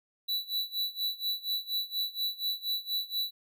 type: tone with tremolo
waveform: square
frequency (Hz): 3951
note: B7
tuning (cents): 0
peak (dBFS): -28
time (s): 0.28-3.31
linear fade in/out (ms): 10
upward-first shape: sine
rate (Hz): 4.2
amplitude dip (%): 90
effects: none